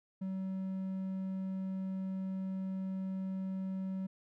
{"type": "tone", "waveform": "triangle", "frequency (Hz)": 189.9, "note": "F#3", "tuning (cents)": 45, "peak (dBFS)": -33, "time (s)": [0.21, 4.07], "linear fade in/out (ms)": 10, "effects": []}